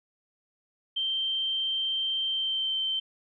sine tone with pitch glide, 3136 to 3109 Hz, G7 to G7, 0 to -15 cents, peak -26 dBFS, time 0.96-3 s, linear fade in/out 10 ms, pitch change -15 cents, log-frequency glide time 2.26-2.77 s, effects none

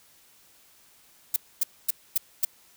violet noise bursts, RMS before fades -22 dBFS, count 5, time 1.34-2.45 s, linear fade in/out 5 ms, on 22 ms, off 250 ms, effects white hiss -58 dBFS RMS until 2.76 s

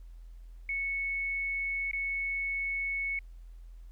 sine tone with dropouts, 2209 Hz, C#7, 7 cents flat, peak -30 dBFS, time 0.69-3.19 s, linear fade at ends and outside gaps 2 ms, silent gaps 1.913-1.932 s, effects added 42 Hz sine -45 dBFS peak until 3.91 s + pink hiss -72 dBFS RMS until 3.91 s

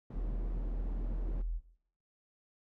white low-pass noise, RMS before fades -47 dBFS, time 0.1-1.42 s, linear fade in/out 5 ms, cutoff 280 Hz, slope 12 dB/octave
sine tone, 41.31 Hz, E1, 4 cents sharp, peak -32 dBFS, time 0.13-1.61 s, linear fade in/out 50 ms
effects noise-tail reverb RT60 0.7 s tail -18 dB re dry

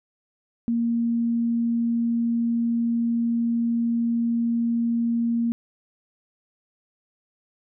sine tone, 233.3 Hz, A#3, 2 cents sharp, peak -20 dBFS, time 0.68-5.52 s, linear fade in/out 0 ms, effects none

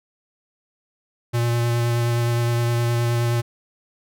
square tone with vibrato, 118.5 Hz, A#2, 29 cents sharp, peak -19 dBFS, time 1.33-3.42 s, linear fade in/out 20 ms, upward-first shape triangle, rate 9.6 Hz, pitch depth 16 cents each way, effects none

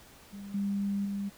sine tone with level steps, 200 Hz, G3, 35 cents sharp, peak -40 / -28 / -31 dBFS, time 0.32-1.3 s, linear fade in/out 20 ms, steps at 0.54 / 1.05 s, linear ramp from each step 5 ms, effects pink hiss -55 dBFS RMS until 1.37 s

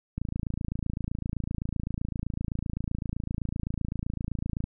click train, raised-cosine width 5 ms, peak -18 dBFS, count 125, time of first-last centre 0.18-4.64 s, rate 27.8 Hz, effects none

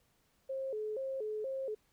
sine tone with vibrato, 478.3 Hz, A#4, 44 cents sharp, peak -35 dBFS, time 0.49-1.75 s, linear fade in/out 10 ms, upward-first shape square, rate 2.1 Hz, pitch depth 190 cents each way, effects pink hiss -73 dBFS RMS until 1.92 s

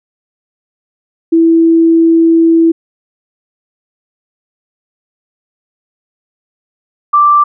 sine tone pair in turn, 329.6 / 1174.6 Hz, E4 / D6, 0 / 0 cents, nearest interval octave + minor seventh, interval 2200 cents, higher second, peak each -4 dBFS, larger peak neither, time 1.32-2.72 / 7.13-7.44 s, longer first, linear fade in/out 10 ms, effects none

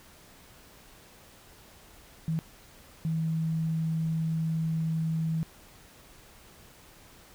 sine tone bursts at uneven times, 161.1 Hz, E3, 39 cents flat, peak -26 dBFS, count 2, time 2.28-2.39 / 3.05-5.43 s, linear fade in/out 0 ms, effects pink hiss -54 dBFS RMS until 7.34 s

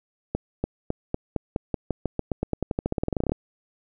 accelerating click train, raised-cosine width 2 ms, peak -11 dBFS, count 28, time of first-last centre 0.35-3.32 s, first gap 290 ms, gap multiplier 0.91, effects none

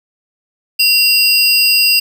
square tone pair together, 2749 / 4890 Hz, F7 / D#8, -28 / -31 cents, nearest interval minor seventh, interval 997 cents, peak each -13 / -11 dBFS, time 0.79-2 s, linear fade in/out 10 ms, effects none

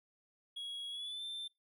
triangle tone with pitch glide, 3322 to 3560 Hz, G#7 to A7, 0 to +20 cents, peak -39 dBFS, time 0.56-1.48 s, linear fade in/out 10 ms, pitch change +120 cents, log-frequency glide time 0.9-1.23 s, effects noise-tail reverb RT60 0.2 s tail -22 dB re dry

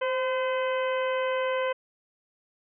harmonic tone with a mistuned harmonic, 511 Hz, C5, 41 cents flat, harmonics 1 / 2 / 3 / 4 / 5 / 6, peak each -26 / -32 / -36 / -38 / -40 / -42 dBFS, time 0.01-1.73 s, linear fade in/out 10 ms, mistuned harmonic 1, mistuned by +33 cents, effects none

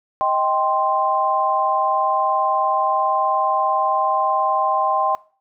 sine chord, C minor, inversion first, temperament just, 627.9 / 784.9 / 1046.5 Hz, Eb5 / G5 / C6, +16 / +2 / 0 cents, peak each -24 / -20 / -19 dBFS, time 0.21-5.15 s, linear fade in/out 0 ms, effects noise-tail reverb RT60 0.4 s tail -21 dB re dry

